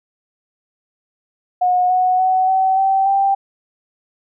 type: tone with pitch steps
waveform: sine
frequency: 725 / 736.8 / 748.8 / 761 / 773.5 / 786.1 Hz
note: F#5 / F#5 / F#5 / F#5 / G5 / G5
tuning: -35 / -7 / +20 / +48 / -23 / +5 cents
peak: -12 dBFS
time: 1.61-3.35 s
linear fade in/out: 10 ms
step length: 290 ms
effects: none